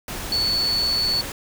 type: tone in noise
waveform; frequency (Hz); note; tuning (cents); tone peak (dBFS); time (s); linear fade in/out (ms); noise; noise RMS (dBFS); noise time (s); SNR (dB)
sine; 4442; C#8; +3; -19; 0.32-1.21; 2; pink; -31; 0.08-1.32; +9
effects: none